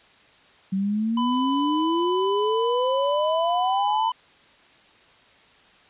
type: exponential sweep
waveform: sine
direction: up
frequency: 188.8 to 916 Hz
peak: -21 dBFS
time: 0.72-4.1 s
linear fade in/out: 10 ms
type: tone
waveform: square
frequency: 1000 Hz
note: B5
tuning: 21 cents sharp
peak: -25 dBFS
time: 1.17-4.12 s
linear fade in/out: 5 ms
type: noise with tremolo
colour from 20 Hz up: violet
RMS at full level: -39 dBFS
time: 1.31-3.81 s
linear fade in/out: 10 ms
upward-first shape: sine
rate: 4.7 Hz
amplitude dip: 35%
effects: white hiss -54 dBFS RMS until 5.89 s + resampled to 8000 Hz